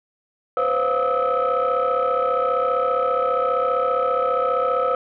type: tone cluster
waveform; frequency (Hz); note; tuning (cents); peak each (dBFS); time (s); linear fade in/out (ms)
sine; 502 / 537 / 701 / 1237 / 1298; B4 / C5 / F5 / D#6 / E6; +28 / +45 / +6 / -10 / -27; -21 / -23 / -27 / -29 / -21; 0.57-4.95; 2
effects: tanh soft clip ceiling -12 dBFS